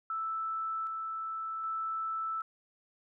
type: tone with tremolo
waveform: sine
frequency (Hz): 1318.5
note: E6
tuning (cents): 0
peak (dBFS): -32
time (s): 0.1-2.42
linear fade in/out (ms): 2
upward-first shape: square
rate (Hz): 0.65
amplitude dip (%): 25
effects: none